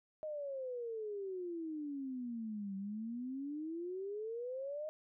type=exponential two-way sweep; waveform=sine; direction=down then up; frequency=626 to 192 to 626 Hz; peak=-39 dBFS; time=0.23-4.89 s; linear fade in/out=0 ms; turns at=2.76 s; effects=none